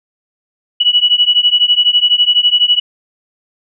sine beating tone pair, 2932 / 2944 Hz, F#7 / F#7, -16 / -9 cents, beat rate 12 Hz, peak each -11 dBFS, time 0.8-2.8 s, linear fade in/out 10 ms, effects none

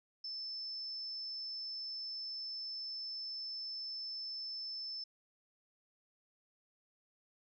sine tone, 5274 Hz, E8, in tune, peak -40 dBFS, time 0.24-5.04 s, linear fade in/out 5 ms, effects none

